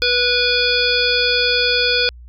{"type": "harmonic tone", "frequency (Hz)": 490, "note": "B4", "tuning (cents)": -14, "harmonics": [1, 3, 5, 7, 9, 10], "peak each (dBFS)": [-21, -21, -21, -21, -21, -21], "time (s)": [0.02, 2.09], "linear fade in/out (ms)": 0, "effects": ["added 60 Hz sine -36 dBFS peak until 2.28 s"]}